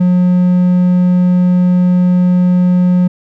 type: tone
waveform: triangle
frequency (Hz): 180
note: F#3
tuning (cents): -47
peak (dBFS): -5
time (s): 0-3.08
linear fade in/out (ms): 10
effects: none